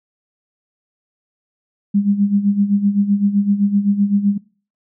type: tone with tremolo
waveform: sine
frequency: 202.1 Hz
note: G#3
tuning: 47 cents flat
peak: -10 dBFS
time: 1.94-4.38 s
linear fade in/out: 10 ms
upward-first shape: sine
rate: 7.8 Hz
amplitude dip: 75%
effects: noise-tail reverb RT60 0.4 s tail -22 dB re dry